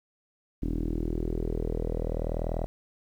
sawtooth tone with low-pass filter sweep, 40.32 Hz, E1, 38 cents flat, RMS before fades -30 dBFS, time 0.62-2.66 s, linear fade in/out 0 ms, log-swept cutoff 290 to 650 Hz, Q 4.1, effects 10-bit

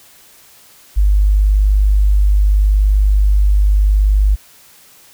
sine tone, 50.4 Hz, G1, 49 cents sharp, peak -8 dBFS, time 0.96-4.36 s, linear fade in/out 20 ms, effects white hiss -45 dBFS RMS until 5.13 s

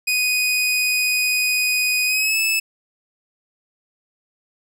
sawtooth tone with pitch glide, 2489 to 2614 Hz, D#7 to E7, 0 to -15 cents, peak -14 dBFS, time 0.07-2.6 s, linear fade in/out 10 ms, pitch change +85 cents, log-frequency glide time 2.06-2.38 s, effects none

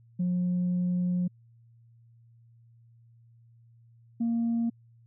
sine tone pair in turn, 178.9 / 232.1 Hz, F3 / A#3, +42 / -7 cents, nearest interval perfect fourth, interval 451 cents, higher second, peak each -23 dBFS, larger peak neither, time 0.19-1.28 / 4.2-4.7 s, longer first, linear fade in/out 10 ms, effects tanh soft clip ceiling -22 dBFS + added 116 Hz sine -55 dBFS peak until 5.06 s

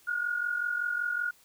sine tone pair together, 1428.7 / 1474 Hz, F6 / F#6, +39 / -7 cents, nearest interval minor second, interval 54 cents, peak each -29 / -34 dBFS, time 0.07-1.31 s, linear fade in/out 10 ms, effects white hiss -61 dBFS RMS until 1.44 s

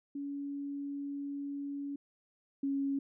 sine tone pair in turn, 282.5 / 276.5 Hz, C#4 / C#4, +33 / -4 cents, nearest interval unison, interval 37 cents, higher first, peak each -36 / -30 dBFS, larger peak second, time 0.15-1.96 / 2.63-2.99 s, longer first, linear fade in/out 5 ms, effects none

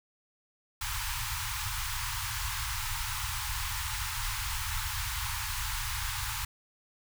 pink band-stop noise, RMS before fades -34 dBFS, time 0.81-6.45 s, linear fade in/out 5 ms, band 120 to 840 Hz, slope 96 dB/octave, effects none

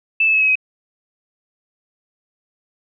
sine tone with pitch steps, 2637 / 2610 / 2583 / 2556 / 2530 Hz, E7 / E7 / E7 / D#7 / D#7, 0 / -18 / -36 / +46 / +28 cents, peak -12 dBFS, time 0.2-0.555 s, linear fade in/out 5 ms, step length 71 ms, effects none

